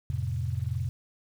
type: chord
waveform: sine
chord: F major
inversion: none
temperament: equal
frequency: 87.31 / 110 / 130.81 Hz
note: F2 / A2 / C3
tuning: 0 / 0 / 0 cents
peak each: -32 dBFS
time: 0.1-0.89 s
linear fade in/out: 0 ms
effects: 9-bit